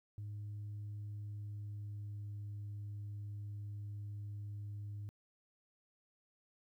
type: tone with pitch glide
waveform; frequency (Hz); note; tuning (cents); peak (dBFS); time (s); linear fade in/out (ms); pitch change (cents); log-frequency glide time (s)
sine; 103.83 to 102.93; G#2 to G#2; 0 to -15; -40; 0.18-5.09; 0; -15; 1.09-2.44
effects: tanh soft clip ceiling -40 dBFS + 13-bit